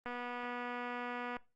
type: click train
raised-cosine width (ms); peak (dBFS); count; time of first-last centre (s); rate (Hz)
0.5; -27; 320; 0.06-1.367; 244
effects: noise-tail reverb RT60 0.3 s tail -22 dB re dry + Opus 24 kbps